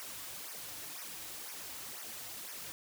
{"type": "noise with flanger", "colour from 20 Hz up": "white", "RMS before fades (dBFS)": -45, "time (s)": [0, 2.72], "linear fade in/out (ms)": 0, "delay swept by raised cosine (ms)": [0.25, 5.15], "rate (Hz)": 2, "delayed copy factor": -0.85, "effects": []}